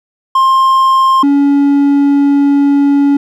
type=tone pair in turn; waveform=triangle; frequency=1059 / 282.4 Hz; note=C6 / C#4; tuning=+21 / +32 cents; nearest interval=octave + major seventh; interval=2289 cents; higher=first; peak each=-4 dBFS; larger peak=neither; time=0.35-1.23 / 1.23-3.17 s; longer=second; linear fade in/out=5 ms; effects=none